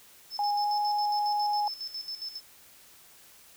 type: tone with tremolo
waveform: sine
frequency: 5260 Hz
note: E8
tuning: 5 cents flat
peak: -33 dBFS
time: 0.3-2.41 s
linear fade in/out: 50 ms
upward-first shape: square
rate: 7.3 Hz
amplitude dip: 70%
type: tone with pitch glide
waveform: sine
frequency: 822 to 830.1 Hz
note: G#5 to G#5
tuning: -18 to -1 cents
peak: -25 dBFS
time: 0.39-1.68 s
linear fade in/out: 2 ms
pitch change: +17 cents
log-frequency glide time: 0.57-0.71 s
effects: white hiss -55 dBFS RMS until 3.56 s